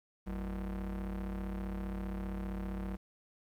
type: ring-modulated tone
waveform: square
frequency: 69.3 Hz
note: C#2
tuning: in tune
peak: -34 dBFS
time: 0.26-2.97 s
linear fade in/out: 20 ms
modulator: 121 Hz
effects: low-pass 2000 Hz 12 dB/octave + 11-bit